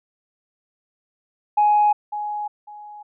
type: tone with echo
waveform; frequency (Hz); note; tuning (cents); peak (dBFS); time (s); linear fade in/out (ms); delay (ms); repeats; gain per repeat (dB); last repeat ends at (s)
sine; 836; G#5; +11; -12; 1.57-1.93; 10; 550; 2; -12; 3.03
effects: tanh soft clip ceiling -9 dBFS